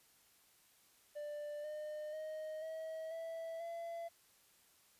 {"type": "tone with pitch steps", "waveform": "triangle", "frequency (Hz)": [591, 606.9, 623.3, 640, 657.3, 675], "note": ["D5", "D#5", "D#5", "D#5", "E5", "E5"], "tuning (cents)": [11, -43, 3, 49, -5, 41], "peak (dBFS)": -40, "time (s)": [1.15, 4.09], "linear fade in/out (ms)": 20, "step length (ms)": 490, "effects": ["white hiss -69 dBFS RMS until 4.99 s", "resampled to 32000 Hz"]}